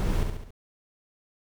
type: noise with echo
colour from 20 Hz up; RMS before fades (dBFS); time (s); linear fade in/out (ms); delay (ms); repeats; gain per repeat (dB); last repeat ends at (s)
brown; -26; 0-0.23; 0; 69; 4; -5; 0.506
effects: none